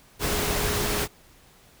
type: tone in noise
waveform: sine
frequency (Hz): 414.9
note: G#4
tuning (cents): -2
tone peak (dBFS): -32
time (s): 0.19-1.08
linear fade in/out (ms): 50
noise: pink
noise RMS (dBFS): -26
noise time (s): 0.19-1.08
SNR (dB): -9
effects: pink hiss -55 dBFS RMS until 1.8 s